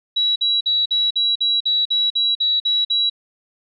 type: tone bursts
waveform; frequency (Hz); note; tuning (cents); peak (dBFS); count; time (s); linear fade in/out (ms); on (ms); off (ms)
sine; 3900; B7; -23; -15; 12; 0.16-3.099; 10; 200; 49
effects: none